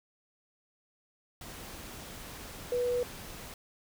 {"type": "tone in noise", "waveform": "sine", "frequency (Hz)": 489.4, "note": "B4", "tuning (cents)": -16, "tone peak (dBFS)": -27, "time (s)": [2.72, 3.03], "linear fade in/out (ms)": 2, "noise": "pink", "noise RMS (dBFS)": -45, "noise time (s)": [1.41, 3.54], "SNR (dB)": 15, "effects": []}